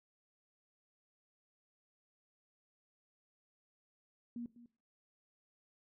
sine tone with echo, 237.8 Hz, A#3, 35 cents sharp, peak -40 dBFS, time 4.36-4.46 s, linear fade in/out 2 ms, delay 200 ms, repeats 1, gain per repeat -15 dB, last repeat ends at 4.66 s, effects noise-tail reverb RT60 0.4 s tail -18 dB re dry

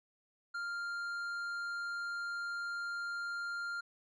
sine tone with tanh clipping, 1396.9 Hz, F6, in tune, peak -38 dBFS, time 0.54-3.81 s, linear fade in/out 10 ms, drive 8 dB, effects none

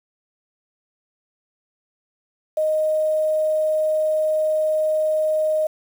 sine tone with quantisation, 621 Hz, D#5, 3 cents flat, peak -17 dBFS, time 2.57-5.67 s, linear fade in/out 5 ms, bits 7, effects none

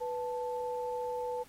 sine tone pair together, 493.2 / 878 Hz, B4 / A5, -2 / -4 cents, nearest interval minor seventh, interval 998 cents, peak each -34 / -37 dBFS, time 0-1.44 s, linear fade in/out 20 ms, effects pink hiss -58 dBFS RMS until 1.48 s + MP3 64 kbps

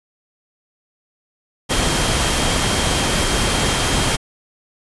sine tone in noise, 3198 Hz, G7, 34 cents sharp, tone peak -28 dBFS, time 1.69-4.17 s, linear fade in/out 20 ms, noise pink, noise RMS -18 dBFS, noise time 1.69-4.17 s, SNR -13 dB, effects resampled to 24000 Hz

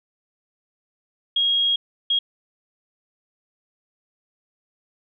sine tone bursts at uneven times, 3277 Hz, G#7, 24 cents flat, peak -17 dBFS, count 2, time 1.36-1.76 / 2.1-2.19 s, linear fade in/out 5 ms, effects none

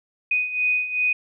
sine beating tone pair, 2489 / 2491.6 Hz, D#7 / D#7, 0 / +2 cents, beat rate 2.6 Hz, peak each -26 / -21 dBFS, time 0.31-1.13 s, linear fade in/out 5 ms, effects none

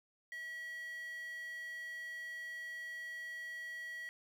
square tone with high-pass filter, 644 Hz, E5, 41 cents flat, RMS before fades -45 dBFS, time 0.32-4.09 s, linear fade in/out 0 ms, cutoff 2000 Hz, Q 8.7, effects none

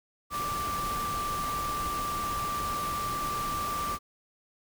sine tone in noise, 1174.7 Hz, D6, in tune, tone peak -30 dBFS, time 0.3-3.99 s, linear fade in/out 50 ms, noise pink, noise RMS -37 dBFS, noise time 0.3-3.99 s, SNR +4 dB, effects none

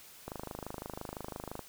click train, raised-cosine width 1 ms, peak -25 dBFS, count 35, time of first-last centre 0.28-1.593 s, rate 25.9 Hz, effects white hiss -54 dBFS RMS until 1.68 s

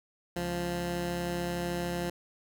15% pulse tone pair together, 69.3 / 174.63 Hz, C#2 / F3, 0 / 0 cents, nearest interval octave + major third, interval 1600 cents, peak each -34 / -25 dBFS, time 0.36-2.1 s, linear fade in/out 5 ms, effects none

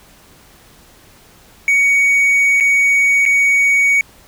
triangle tone with dropouts, 2242 Hz, C#7, 19 cents sharp, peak -8 dBFS, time 1.68-4.01 s, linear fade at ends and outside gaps 1 ms, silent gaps 2.601-2.607 / 3.254-3.261 s, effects pink hiss -46 dBFS RMS until 4.27 s

